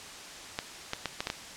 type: clicks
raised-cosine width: 0.2 ms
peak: -13 dBFS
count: 6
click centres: 0.589 / 0.934 / 1.057 / 1.205 / 1.271 / 1.301 s
effects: white hiss -44 dBFS RMS until 1.56 s + low-pass 7000 Hz 12 dB/octave